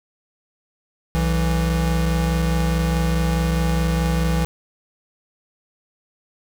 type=tone pair together; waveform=square; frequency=63.25 / 165 Hz; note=B1 / E3; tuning=+42 / +2 cents; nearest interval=octave + perfect fourth; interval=1660 cents; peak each=-21 dBFS; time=1.15-4.45 s; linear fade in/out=0 ms; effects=none